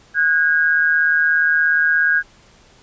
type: tone pair together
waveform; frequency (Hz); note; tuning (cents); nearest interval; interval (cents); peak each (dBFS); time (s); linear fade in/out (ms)
sine; 1470 / 1626.9; F#6 / G#6; -12 / -36; major second; 176; -18 / -14; 0.14-2.23; 50
effects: pink hiss -50 dBFS RMS until 2.82 s + resampled to 16000 Hz